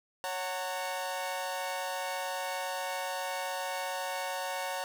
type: chord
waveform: sawtooth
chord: F# major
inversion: second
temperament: equal with one note detuned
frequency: 554.4 / 740 / 912.6 Hz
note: C#5 / F#5 / A#5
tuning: 0 / 0 / -37 cents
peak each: -34 / -34 / -34 dBFS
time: 0.24-4.84 s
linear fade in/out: 0 ms
effects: none